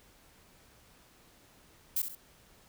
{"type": "noise with echo", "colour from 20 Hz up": "violet", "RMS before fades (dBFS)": -30, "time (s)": [1.96, 2.02], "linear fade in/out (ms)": 5, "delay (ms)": 66, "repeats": 2, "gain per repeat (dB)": -8, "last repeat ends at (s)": 2.152, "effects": ["pink hiss -61 dBFS RMS until 2.68 s"]}